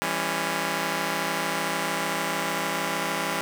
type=chord; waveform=5% pulse; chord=C# diminished; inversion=first; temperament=just; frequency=166.31 / 199.57 / 277.2 Hz; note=E3 / G3 / C#4; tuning=+16 / +31 / 0 cents; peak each=-19 dBFS; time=0.02-3.41 s; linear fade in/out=0 ms; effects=none